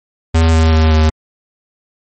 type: tone with pitch steps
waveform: square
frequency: 81.5 / 80.42 / 79.36 / 78.32 Hz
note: E2 / E2 / D#2 / D#2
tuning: -19 / -42 / +35 / +12 cents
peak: -8 dBFS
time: 0.34-1.1 s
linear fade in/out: 10 ms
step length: 190 ms
effects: MP3 32 kbps